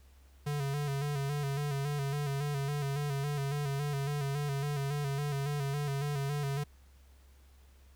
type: tone with vibrato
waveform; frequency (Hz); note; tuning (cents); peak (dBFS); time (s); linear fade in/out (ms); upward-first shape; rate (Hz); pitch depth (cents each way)
square; 142.1; C#3; +43; -32; 0.46-6.64; 10; square; 3.6; 47
effects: added 67 Hz sine -56 dBFS peak until 7.95 s + pink hiss -67 dBFS RMS until 7.95 s